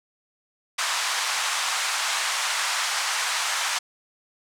pink band-pass noise, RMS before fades -26 dBFS, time 0.78-3.79 s, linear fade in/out 10 ms, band 900 to 8900 Hz, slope 24 dB/octave, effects none

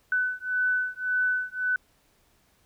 sine beating tone pair, 1500 / 1501.8 Hz, F#6 / F#6, +23 / +25 cents, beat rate 1.8 Hz, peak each -27 dBFS, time 0.12-1.76 s, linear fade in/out 2 ms, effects pink hiss -65 dBFS RMS until 2.65 s

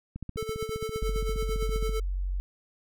click train, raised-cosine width 5 ms, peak -24 dBFS, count 27, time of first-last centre 0.16-1.893 s, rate 15 Hz
square tone with tremolo, 440 Hz, A4, in tune, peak -30 dBFS, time 0.37-2 s, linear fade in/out 5 ms, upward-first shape sine, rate 8.9 Hz, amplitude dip 65%
sine tone, 46.25 Hz, F#1, in tune, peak -27 dBFS, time 1.02-2.4 s, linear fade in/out 0 ms
effects none

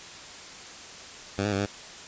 10% pulse tone with pitch steps, 99.7 / 104.2 / 98 / 101.2 Hz, G2 / G#2 / G2 / G#2, +30 / +6 / 0 / -44 cents, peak -17 dBFS, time 1.38-1.66 s, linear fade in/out 5 ms, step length 70 ms, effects white hiss -43 dBFS RMS until 2.07 s + resampled to 16000 Hz

